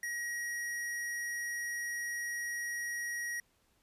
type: tone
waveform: square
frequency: 1900 Hz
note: A#6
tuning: 33 cents sharp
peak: -36 dBFS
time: 0.03-3.4 s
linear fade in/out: 2 ms
effects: pink hiss -72 dBFS RMS until 3.82 s + resampled to 32000 Hz